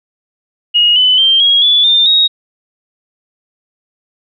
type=tone with pitch steps; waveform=sine; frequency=2878 / 3011 / 3149 / 3295 / 3446 / 3605 / 3771 Hz; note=F#7 / F#7 / G7 / G#7 / A7 / A7 / A#7; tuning=-49 / +30 / +7 / -14 / -37 / +41 / +19 cents; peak=-6 dBFS; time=0.74-2.28 s; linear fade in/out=20 ms; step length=220 ms; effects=none